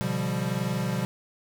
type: chord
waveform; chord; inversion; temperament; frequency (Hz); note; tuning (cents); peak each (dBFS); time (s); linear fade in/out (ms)
square; G dominant seventh; first; equal with one note detuned; 123.47 / 143.06 / 174.61 / 196; B2 / D3 / F3 / G3; 0 / -45 / 0 / 0; -32 / -34 / -32 / -32; 0.01-1.05; 0
effects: none